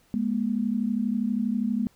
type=tone pair together; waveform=sine; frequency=207.8 / 240.2 Hz; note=G#3 / B3; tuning=+1 / -48 cents; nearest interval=minor third; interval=251 cents; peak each=-26 dBFS; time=0.14-1.87 s; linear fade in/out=0 ms; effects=pink hiss -62 dBFS RMS until 1.95 s